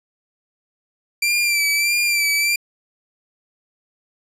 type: tone with vibrato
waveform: sawtooth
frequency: 2349 Hz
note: D7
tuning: in tune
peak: -13 dBFS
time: 1.22-2.56 s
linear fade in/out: 5 ms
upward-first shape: sine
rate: 1.6 Hz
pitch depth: 42 cents each way
effects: resampled to 32000 Hz